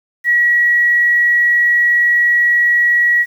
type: tone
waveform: sine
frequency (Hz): 1919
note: A#6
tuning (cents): +50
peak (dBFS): -9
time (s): 0.24-3.26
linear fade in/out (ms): 50
effects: 7-bit